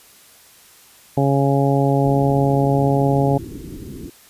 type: harmonic tone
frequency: 138.59 Hz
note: C#3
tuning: in tune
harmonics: 1 / 2 / 3 / 4 / 5 / 6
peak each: -17 / -20 / -22 / -23 / -24 / -25 dBFS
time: 1.17-3.38 s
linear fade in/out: 5 ms
type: low-pass noise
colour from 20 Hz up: white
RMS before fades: -33 dBFS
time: 2.04-4.1 s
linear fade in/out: 5 ms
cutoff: 370 Hz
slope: 48 dB/octave
effects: white hiss -48 dBFS RMS until 4.29 s + resampled to 32000 Hz